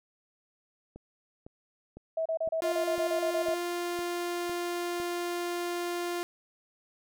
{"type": "click train", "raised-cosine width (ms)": 2, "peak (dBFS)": -32, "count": 9, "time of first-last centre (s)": [0.96, 5], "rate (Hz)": 1.98}
{"type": "tone bursts", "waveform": "sine", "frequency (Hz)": 648, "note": "E5", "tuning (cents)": -30, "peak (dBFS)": -27, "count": 12, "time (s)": [2.17, 3.543], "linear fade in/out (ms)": 5, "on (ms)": 86, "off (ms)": 31}
{"type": "tone", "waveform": "sawtooth", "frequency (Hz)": 349.2, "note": "F4", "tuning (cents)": 0, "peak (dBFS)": -27, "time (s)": [2.62, 6.23], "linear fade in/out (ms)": 0}
{"effects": []}